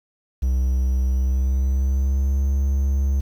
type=tone with pitch glide; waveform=triangle; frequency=64.2 to 68.41 Hz; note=C2 to C#2; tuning=-32 to -22 cents; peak=-15 dBFS; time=0.42-3.21 s; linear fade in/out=10 ms; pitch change=+110 cents; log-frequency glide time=1.1-2.43 s; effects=8-bit